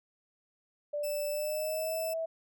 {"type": "tone with pitch glide", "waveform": "sine", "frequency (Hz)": [587.3, 651.7], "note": ["D5", "E5"], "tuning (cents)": [0, -20], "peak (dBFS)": -31, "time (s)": [0.93, 2.26], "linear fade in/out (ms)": 10, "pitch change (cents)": 180, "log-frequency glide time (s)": [1.3, 1.96]}
{"type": "tone", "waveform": "5% pulse", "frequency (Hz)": 2637, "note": "E7", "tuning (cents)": 0, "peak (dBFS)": -31, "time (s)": [1.03, 2.14], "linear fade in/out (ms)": 10}
{"effects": []}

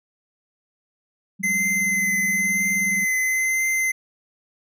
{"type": "tone with tremolo", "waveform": "sine", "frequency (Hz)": 192.7, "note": "G3", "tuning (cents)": -29, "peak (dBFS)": -26, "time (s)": [1.39, 3.05], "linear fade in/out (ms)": 20, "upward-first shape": "sine", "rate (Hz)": 19, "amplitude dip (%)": 90}
{"type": "tone with vibrato", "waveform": "square", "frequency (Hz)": 2058, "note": "C7", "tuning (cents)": -29, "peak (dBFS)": -20, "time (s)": [1.43, 3.92], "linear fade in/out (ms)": 10, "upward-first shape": "triangle", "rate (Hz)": 1, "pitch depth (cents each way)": 18}
{"effects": []}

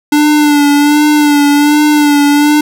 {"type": "tone with vibrato", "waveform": "square", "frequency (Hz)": 293.9, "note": "D4", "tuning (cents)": 1, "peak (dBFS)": -6, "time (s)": [0.12, 2.61], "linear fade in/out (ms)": 5, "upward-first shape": "sine", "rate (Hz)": 1.3, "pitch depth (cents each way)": 37, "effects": []}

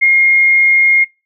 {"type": "tone", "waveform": "sine", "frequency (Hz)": 2137, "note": "C7", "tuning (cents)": 36, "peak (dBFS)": -6, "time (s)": [0.01, 1.05], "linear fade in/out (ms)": 20, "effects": ["noise-tail reverb RT60 0.3 s tail -24 dB re dry"]}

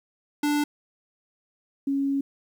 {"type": "tone pair in turn", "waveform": ["square", "sine"], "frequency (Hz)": [293.7, 276.5], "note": ["D4", "C#4"], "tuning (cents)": [0, -4], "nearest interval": "minor second", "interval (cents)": 104, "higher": "first", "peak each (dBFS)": -22, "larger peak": "neither", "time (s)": [[0.43, 0.64], [1.87, 2.21]], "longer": "second", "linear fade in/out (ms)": 5, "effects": ["10-bit"]}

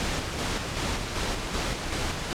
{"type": "noise with tremolo", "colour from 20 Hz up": "pink", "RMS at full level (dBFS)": -28, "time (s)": [0, 2.33], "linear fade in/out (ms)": 0, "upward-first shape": "square", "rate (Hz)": 2.6, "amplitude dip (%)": 35, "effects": ["low-pass 7000 Hz 12 dB/octave"]}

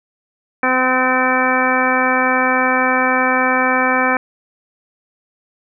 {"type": "harmonic tone", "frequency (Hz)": 256.4, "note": "C4", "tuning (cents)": -35, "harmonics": [1, 2, 3, 4, 5, 6, 7, 9], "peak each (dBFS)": [-21, -21, -21, -21, -21, -21, -21, -21], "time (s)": [0.63, 4.17], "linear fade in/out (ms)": 2, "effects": []}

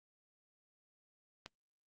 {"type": "click", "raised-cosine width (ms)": 0.2, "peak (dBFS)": -28, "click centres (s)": 1.461, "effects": ["Opus 32 kbps"]}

